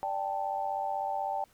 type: chord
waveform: sine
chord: D suspended fourth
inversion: none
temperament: equal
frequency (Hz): 587.3 / 784 / 880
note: D5 / G5 / A5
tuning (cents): 0 / 0 / 0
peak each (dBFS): -38 / -32 / -35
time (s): 0.03-1.44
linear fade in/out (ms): 0
effects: pink hiss -64 dBFS RMS until 1.53 s